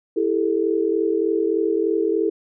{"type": "tone cluster", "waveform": "sine", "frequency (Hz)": [330.9, 401.7, 445], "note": ["E4", "G4", "A4"], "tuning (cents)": [7, 42, 20], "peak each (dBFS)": -22, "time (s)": [0.16, 2.3], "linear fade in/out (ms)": 10, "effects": []}